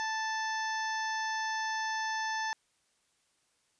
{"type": "harmonic tone", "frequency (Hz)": 880, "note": "A5", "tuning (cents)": 0, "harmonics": [1, 2, 3, 4, 5, 6, 7], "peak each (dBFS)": [-34, -35, -49, -47, -50, -44, -45], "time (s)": [0, 2.53], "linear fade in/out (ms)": 0, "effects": ["white hiss -73 dBFS RMS until 3.79 s", "resampled to 22050 Hz"]}